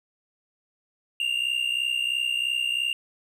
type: tone pair together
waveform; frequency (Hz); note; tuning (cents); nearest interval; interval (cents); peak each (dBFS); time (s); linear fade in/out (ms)
triangle; 2763 / 2826; F7 / F7; -19 / +20; unison; 39; -25 / -25; 1.2-2.93; 2
effects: none